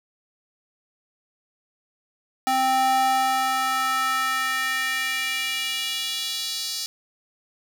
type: tone with high-pass filter sweep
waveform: square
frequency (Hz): 261.6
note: C4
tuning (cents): 0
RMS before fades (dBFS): -24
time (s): 2.47-6.86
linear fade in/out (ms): 0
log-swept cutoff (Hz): 610 to 4700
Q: 2.6
effects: none